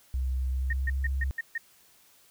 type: tone with pitch glide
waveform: sine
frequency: 64.7 to 67.18 Hz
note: C2 to C2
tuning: -19 to +46 cents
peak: -26 dBFS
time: 0.14-1.31 s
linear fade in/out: 0 ms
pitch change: +65 cents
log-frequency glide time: 0.5-0.99 s
type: tone bursts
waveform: sine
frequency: 1842 Hz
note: A#6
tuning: 21 cents flat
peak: -28 dBFS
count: 6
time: 0.7-1.58 s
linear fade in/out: 5 ms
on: 30 ms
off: 140 ms
effects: white hiss -60 dBFS RMS until 2.3 s